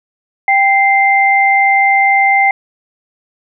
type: tone pair together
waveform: sine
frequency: 787 / 2086 Hz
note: G5 / C7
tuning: +7 / -6 cents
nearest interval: octave + perfect fourth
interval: 1687 cents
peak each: -10 dBFS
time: 0.48-2.51 s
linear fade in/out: 2 ms
effects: none